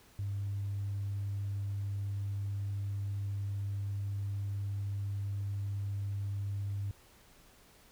sine tone, 100 Hz, G2, 35 cents sharp, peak -32 dBFS, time 0.19-6.91 s, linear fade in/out 0 ms, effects tanh soft clip ceiling -29 dBFS + pink hiss -61 dBFS RMS until 7.91 s

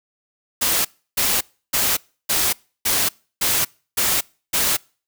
white noise bursts, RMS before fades -19 dBFS, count 8, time 0.61-4.77 s, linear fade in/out 10 ms, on 240 ms, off 320 ms, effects noise-tail reverb RT60 0.4 s tail -26 dB re dry

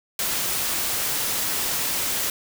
white noise, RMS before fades -25 dBFS, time 0.19-2.3 s, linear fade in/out 2 ms, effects none

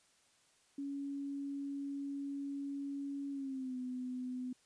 sine tone with pitch glide, 280 to 252.4 Hz, C#4 to B3, +18 to +38 cents, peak -38 dBFS, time 0.78-4.53 s, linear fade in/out 5 ms, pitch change -180 cents, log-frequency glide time 3.31-3.77 s, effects white hiss -70 dBFS RMS until 4.65 s + resampled to 22050 Hz

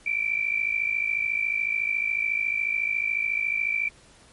sine tone pair together, 2312 / 2366 Hz, D7 / D7, -28 / +12 cents, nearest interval unison, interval 40 cents, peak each -26 dBFS, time 0.06-3.89 s, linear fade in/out 5 ms, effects pink hiss -54 dBFS RMS until 4.32 s + MP3 48 kbps

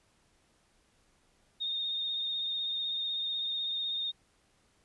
sine tone with vibrato, 3679 Hz, A#7, 24 cents flat, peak -31 dBFS, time 1.6-4.12 s, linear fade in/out 20 ms, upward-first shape sine, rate 16 Hz, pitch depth 25 cents each way, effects pink hiss -69 dBFS RMS until 4.84 s + resampled to 24000 Hz

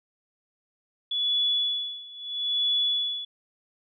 sine tone with tremolo, 3418 Hz, G#7, 49 cents sharp, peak -21 dBFS, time 1.11-3.25 s, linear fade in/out 5 ms, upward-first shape sine, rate 0.76 Hz, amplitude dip 90%, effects none

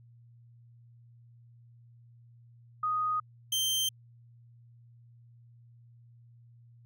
sine / sawtooth tone pair in turn, 1244.5 / 3136 Hz, D#6 / G7, 0 / 0 cents, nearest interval octave + major third, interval 1600 cents, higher second, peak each -27 / -24 dBFS, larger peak second, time 2.83-3.2 / 3.52-3.89 s, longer neither, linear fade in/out 5 ms, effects added 118 Hz sine -54 dBFS peak until 6.85 s

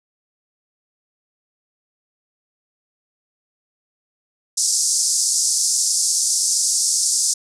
pink band-pass noise, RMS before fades -19 dBFS, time 4.57-7.34 s, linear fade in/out 10 ms, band 5100 to 9600 Hz, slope 48 dB/octave, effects none

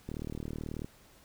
click train, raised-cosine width 3 ms, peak -25 dBFS, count 30, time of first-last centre 0.09-0.845 s, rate 38.4 Hz, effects pink hiss -60 dBFS RMS until 1.24 s

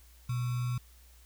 sine tone with sample-and-hold, 122.8 Hz, B2, 9 cents flat, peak -29 dBFS, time 0.29-0.78 s, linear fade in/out 5 ms, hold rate 1225 Hz, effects added 60 Hz sine -55 dBFS peak until 1.25 s + white hiss -62 dBFS RMS until 1.25 s

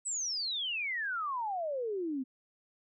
sine exponential sweep, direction down, 8160 to 250.2 Hz, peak -32 dBFS, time 0.05-2.24 s, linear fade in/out 20 ms, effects none

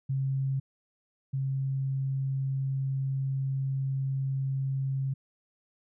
sine tone pair in turn, 134.9 / 134.9 Hz, C#3 / C#3, -47 / -47 cents, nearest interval unison, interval 0 cents, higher neither, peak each -26 / -27 dBFS, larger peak first, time 0.09-0.6 / 1.33-5.14 s, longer second, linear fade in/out 10 ms, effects none

